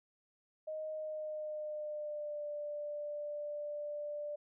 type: tone with pitch glide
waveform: sine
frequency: 622.3 to 590.1 Hz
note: D#5 to D5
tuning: 0 to +8 cents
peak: -38 dBFS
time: 0.67-4.36 s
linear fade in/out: 10 ms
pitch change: -92 cents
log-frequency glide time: 0.91-2.46 s
effects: none